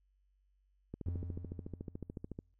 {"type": "click train", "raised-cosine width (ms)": 3, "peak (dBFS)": -29, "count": 21, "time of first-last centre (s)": [0.94, 2.389], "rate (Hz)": 13.8}
{"type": "tone with exponential decay", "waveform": "triangle", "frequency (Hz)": 87.3, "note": "F2", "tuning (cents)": 0, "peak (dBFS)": -32, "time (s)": [1.06, 2.54], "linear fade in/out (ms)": 0, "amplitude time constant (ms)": 320}
{"effects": ["added 48 Hz sine -70 dBFS peak until 2.59 s"]}